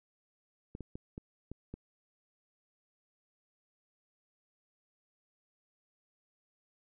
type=clicks; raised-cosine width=3 ms; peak=-29 dBFS; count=6; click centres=0.751 / 0.807 / 0.955 / 1.179 / 1.516 / 1.74 s; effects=none